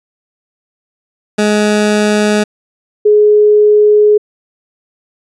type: tone pair in turn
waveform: 20% pulse / sine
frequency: 210 / 420 Hz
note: G#3 / G#4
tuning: +19 / +19 cents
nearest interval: octave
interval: 1200 cents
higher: second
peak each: -4 dBFS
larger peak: neither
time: 1.38-2.44 / 3.05-4.18 s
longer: second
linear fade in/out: 10 ms
effects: resampled to 22050 Hz